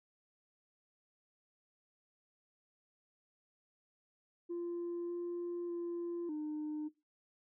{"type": "tone with pitch steps", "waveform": "sine", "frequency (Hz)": [345.4, 347.9, 344.2, 303.6], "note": ["F4", "F4", "F4", "D#4"], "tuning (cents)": [-19, -7, -25, -42], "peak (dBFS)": -35, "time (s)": [4.49, 6.89], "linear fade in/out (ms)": 20, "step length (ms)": 600, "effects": ["noise-tail reverb RT60 0.2 s tail -17 dB re dry", "tanh soft clip ceiling -35 dBFS"]}